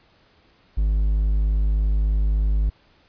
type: tone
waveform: triangle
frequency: 51.7 Hz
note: G#1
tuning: 7 cents flat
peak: -15 dBFS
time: 0.77-2.7 s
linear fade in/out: 10 ms
effects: pink hiss -58 dBFS RMS until 3.08 s + resampled to 11025 Hz